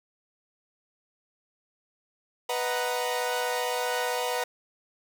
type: chord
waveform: sawtooth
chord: B major seventh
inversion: none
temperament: equal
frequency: 493.9 / 622.3 / 740 / 932.3 Hz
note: B4 / D#5 / F#5 / A#5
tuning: 0 / 0 / 0 / 0 cents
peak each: -26 / -32 / -29 / -30 dBFS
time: 2.49-4.44 s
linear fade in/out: 5 ms
effects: none